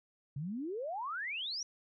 sine exponential sweep, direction up, 131.6 to 5920 Hz, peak -36 dBFS, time 0.36-1.63 s, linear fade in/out 5 ms, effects none

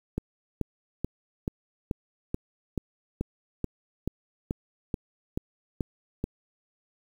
click train, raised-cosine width 3 ms, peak -15 dBFS, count 15, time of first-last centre 0.18-6.241 s, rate 2.31 Hz, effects 8-bit

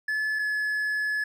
triangle tone pair in turn, 1724 / 1709.1 Hz, A6 / G#6, -36 / +49 cents, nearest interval unison, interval 15 cents, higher first, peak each -23 dBFS, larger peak neither, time 0.08-0.39 / 0.39-1.24 s, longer second, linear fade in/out 5 ms, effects none

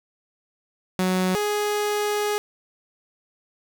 sawtooth tone pair in turn, 185 / 416.3 Hz, F#3 / G#4, 0 / +4 cents, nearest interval octave + major second, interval 1404 cents, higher second, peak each -16 / -18 dBFS, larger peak first, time 0.99-1.35 / 1.35-2.38 s, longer second, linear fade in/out 0 ms, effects 7-bit

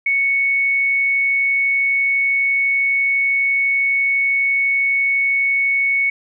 sine tone, 2217 Hz, C#7, in tune, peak -14 dBFS, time 0.06-6.1 s, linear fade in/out 5 ms, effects none

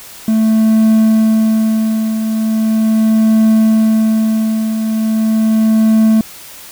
triangle tone with tremolo, 220 Hz, A3, in tune, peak -4 dBFS, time 0.28-6.21 s, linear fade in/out 2 ms, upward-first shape triangle, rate 0.39 Hz, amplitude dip 60%, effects white hiss -34 dBFS RMS until 6.71 s

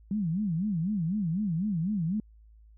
sine tone with vibrato, 185 Hz, F#3, in tune, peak -26 dBFS, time 0.11-2.2 s, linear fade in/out 2 ms, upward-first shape sine, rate 4 Hz, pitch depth 270 cents each way, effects added 54 Hz sine -52 dBFS peak until 2.77 s

